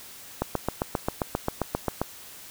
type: click train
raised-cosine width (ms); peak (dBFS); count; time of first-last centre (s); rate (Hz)
1; -10; 13; 0.42-2.016; 7.52
effects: white hiss -45 dBFS RMS until 2.5 s